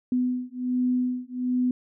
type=beating tone pair; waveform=sine; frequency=249.7 / 251 Hz; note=B3 / B3; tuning=+19 / +28 cents; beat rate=1.3 Hz; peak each=-26 dBFS; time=0.12-1.71 s; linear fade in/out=2 ms; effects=none